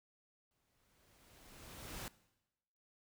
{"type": "noise with exponential growth", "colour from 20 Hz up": "pink", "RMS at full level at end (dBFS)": -44, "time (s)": [0.51, 2.08], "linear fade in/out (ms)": 1, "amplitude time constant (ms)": 340, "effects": ["noise-tail reverb RT60 1.0 s tail -20 dB re dry"]}